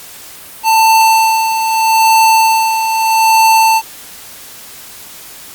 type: tone with tremolo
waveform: square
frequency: 891 Hz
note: A5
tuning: 22 cents sharp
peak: -6 dBFS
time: 0.63-3.82 s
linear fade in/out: 50 ms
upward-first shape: sine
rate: 0.79 Hz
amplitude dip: 55%
effects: white hiss -33 dBFS RMS until 5.54 s + Opus 48 kbps